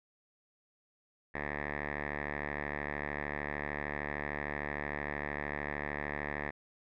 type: tone with low-pass filter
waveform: 5% pulse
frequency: 73.2 Hz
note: D2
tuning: 5 cents flat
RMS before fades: -38 dBFS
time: 1.34-6.51 s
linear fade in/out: 10 ms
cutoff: 1800 Hz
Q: 7.4
effects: none